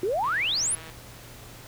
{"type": "exponential sweep", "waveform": "sine", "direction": "up", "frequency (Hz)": [349.2, 10830], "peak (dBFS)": -23, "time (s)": [0.03, 0.75], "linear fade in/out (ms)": 2}
{"type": "click train", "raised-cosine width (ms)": 0.3, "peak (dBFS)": -28, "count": 107, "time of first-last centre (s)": [0.24, 0.898], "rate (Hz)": 161}
{"effects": ["added 118 Hz sine -48 dBFS peak until 1.67 s", "pink hiss -46 dBFS RMS until 1.67 s"]}